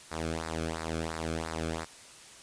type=tone with flanger; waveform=sawtooth; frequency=81 Hz; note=E2; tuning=30 cents flat; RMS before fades=-35 dBFS; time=0.11-1.85 s; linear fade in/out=10 ms; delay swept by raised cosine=0.31 to 1.08 ms; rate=2.9 Hz; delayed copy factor=-0.85; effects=white hiss -51 dBFS RMS until 2.42 s + resampled to 22050 Hz